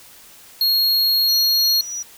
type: tone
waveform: square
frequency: 4287 Hz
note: C8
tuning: 41 cents sharp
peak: -15 dBFS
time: 0.61-1.81 s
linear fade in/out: 2 ms
type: tone with tremolo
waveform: sine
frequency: 5840 Hz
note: F#8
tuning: 24 cents flat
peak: -24 dBFS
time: 1.28-2.03 s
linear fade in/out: 10 ms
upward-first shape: sine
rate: 3.2 Hz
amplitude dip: 50%
effects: white hiss -45 dBFS RMS until 2.17 s